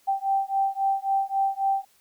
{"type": "beating tone pair", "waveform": "sine", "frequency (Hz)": [780, 783.7], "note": ["G5", "G5"], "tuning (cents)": [-9, -1], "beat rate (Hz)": 3.7, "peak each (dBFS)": [-25, -25], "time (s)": [0.07, 1.85], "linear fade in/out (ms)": 20, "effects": ["white hiss -62 dBFS RMS until 2 s"]}